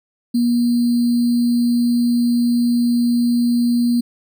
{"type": "tone with sample-and-hold", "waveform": "sine", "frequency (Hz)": 239.5, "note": "A#3", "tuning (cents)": 47, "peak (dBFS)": -13, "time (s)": [0.34, 4.01], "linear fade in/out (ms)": 10, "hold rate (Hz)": 4410, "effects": []}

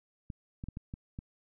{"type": "clicks", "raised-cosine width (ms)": 5, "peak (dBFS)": -27, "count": 6, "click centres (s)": [0.302, 0.639, 0.686, 0.771, 0.939, 1.189], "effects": []}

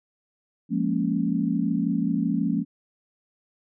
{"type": "chord", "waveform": "sine", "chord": "Bb minor seventh", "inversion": "second", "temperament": "equal", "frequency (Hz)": [174.61, 207.7, 233.1, 277.2], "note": ["F3", "Ab3", "Bb3", "Db4"], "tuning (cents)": [0, 0, 0, 0], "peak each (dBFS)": -27, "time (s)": [0.69, 2.65], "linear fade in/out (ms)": 50, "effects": []}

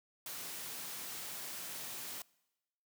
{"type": "high-pass noise", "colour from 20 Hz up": "white", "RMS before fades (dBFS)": -44, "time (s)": [0.26, 2.22], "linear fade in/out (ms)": 2, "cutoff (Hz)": 100, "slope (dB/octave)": 48, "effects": ["noise-tail reverb RT60 1.0 s tail -24 dB re dry"]}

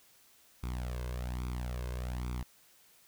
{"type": "tone with flanger", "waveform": "sawtooth", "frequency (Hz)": 61.5, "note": "B1", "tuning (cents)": -7, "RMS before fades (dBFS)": -37, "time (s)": [0.63, 2.43], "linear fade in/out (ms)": 5, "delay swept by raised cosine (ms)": [0.84, 1.94], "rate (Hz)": 1.2, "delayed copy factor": 0.7, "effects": ["white hiss -63 dBFS RMS until 3.07 s"]}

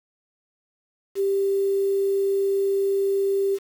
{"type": "tone with quantisation", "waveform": "sine", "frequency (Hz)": 393.5, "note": "G4", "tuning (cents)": 7, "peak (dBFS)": -19, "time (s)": [1.15, 3.59], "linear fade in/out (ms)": 50, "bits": 7, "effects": []}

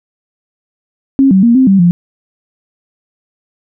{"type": "tone with pitch steps", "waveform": "sine", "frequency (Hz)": [270.6, 190.6, 234.8, 261.3, 194.4, 174], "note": ["C#4", "G3", "A#3", "C4", "G3", "F3"], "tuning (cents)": [-42, -48, 13, -2, -14, -6], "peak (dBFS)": -4, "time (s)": [1.19, 1.91], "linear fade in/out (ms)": 0, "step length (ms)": 120, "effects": []}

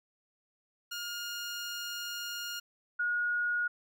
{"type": "tone pair in turn", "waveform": ["15% pulse", "sine"], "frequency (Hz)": [1419, 1443.8], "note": ["F6", "F#6"], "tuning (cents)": [27, -43], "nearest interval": "unison", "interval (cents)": 30, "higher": "second", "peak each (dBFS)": [-30, -28], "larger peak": "second", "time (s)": [[0.91, 2.6], [2.99, 3.68]], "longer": "first", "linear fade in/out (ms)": 10, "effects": []}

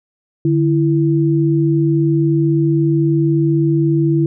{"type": "tone pair together", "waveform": "sine", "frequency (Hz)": [147.62, 331.4], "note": ["D3", "E4"], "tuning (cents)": [9, 9], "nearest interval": "octave + major second", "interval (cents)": 1400, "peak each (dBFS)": -14, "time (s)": [0.45, 4.26], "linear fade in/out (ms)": 2, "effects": []}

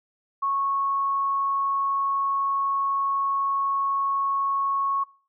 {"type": "tone", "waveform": "sine", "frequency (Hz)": 1102, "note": "C#6", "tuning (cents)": -11, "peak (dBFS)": -22, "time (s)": [0.42, 5.04], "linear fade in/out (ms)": 10, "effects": ["noise-tail reverb RT60 0.4 s tail -21 dB re dry"]}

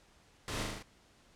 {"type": "noise with echo", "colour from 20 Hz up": "pink", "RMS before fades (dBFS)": -39, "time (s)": [0.48, 0.63], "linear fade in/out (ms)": 0, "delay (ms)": 39, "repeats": 5, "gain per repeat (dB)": -2, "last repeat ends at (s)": 0.825, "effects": ["pink hiss -64 dBFS RMS until 1.35 s", "low-pass 8000 Hz 12 dB/octave"]}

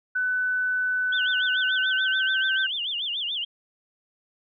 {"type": "tone with pitch glide", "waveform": "sine", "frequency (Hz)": [1500, 1544.8], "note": ["F#6", "G6"], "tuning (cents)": [23, -26], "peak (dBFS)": -22, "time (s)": [0.15, 2.67], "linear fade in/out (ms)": 10, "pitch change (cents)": 51, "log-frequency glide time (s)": [1.41, 2.48]}
{"type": "tone with vibrato", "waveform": "sine", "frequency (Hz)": 3168, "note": "G7", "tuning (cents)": 18, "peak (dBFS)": -26, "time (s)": [1.12, 3.45], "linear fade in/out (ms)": 10, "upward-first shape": "sine", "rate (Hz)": 6.9, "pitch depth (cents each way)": 220}
{"effects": []}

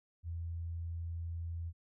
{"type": "tone", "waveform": "sine", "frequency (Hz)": 84, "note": "E2", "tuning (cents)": 33, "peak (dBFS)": -37, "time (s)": [0.23, 1.73], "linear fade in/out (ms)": 50, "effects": []}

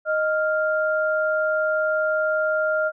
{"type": "tone pair together", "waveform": "sine", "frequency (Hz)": [622.3, 1397], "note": ["D#5", "F6"], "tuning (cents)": [0, 0], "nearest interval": "octave + major second", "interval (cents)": 1400, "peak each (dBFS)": [-21, -23], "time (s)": [0.05, 2.92], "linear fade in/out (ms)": 50, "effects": []}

